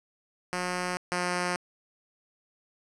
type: tone pair in turn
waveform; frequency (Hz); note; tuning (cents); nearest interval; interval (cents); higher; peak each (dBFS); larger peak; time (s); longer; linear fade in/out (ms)
5% pulse; 180 / 178.34; F#3 / F3; -47 / +37; unison; 16; first; -18 / -16; second; 0.53-0.97 / 1.12-1.56; neither; 0
effects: resampled to 24000 Hz + 9-bit